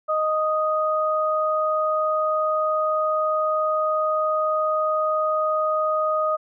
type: tone pair together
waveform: sine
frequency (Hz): 621.3 / 1244.5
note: D#5 / D#6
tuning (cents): -3 / 0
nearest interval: octave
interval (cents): 1203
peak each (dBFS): -22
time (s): 0.08-6.37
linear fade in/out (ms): 20
effects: none